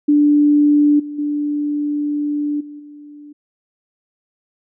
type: tone with level steps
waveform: sine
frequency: 293.7 Hz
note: D4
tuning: in tune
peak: -9 / -25 / -17 / -31 / -35 dBFS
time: 0.08-3.33 s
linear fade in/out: 10 ms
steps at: 0.99 / 1.18 / 2.6 / 2.79 s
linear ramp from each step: 10 ms
effects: none